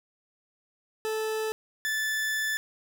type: tone pair in turn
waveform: 40% pulse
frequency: 437 / 1748 Hz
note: A4 / A6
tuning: -12 / -12 cents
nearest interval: 2 octaves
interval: 2400 cents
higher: second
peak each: -27 / -26 dBFS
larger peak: second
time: 1.05-1.52 / 1.85-2.57 s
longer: second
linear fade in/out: 0 ms
effects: none